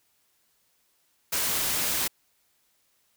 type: noise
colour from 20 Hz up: white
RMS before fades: -27 dBFS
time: 1.32-2.08 s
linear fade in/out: 10 ms
effects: white hiss -69 dBFS RMS until 3.16 s